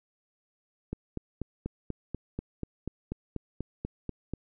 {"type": "click train", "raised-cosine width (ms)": 3, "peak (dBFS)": -20, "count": 15, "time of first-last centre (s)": [0.93, 4.336], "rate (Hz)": 4.11, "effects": []}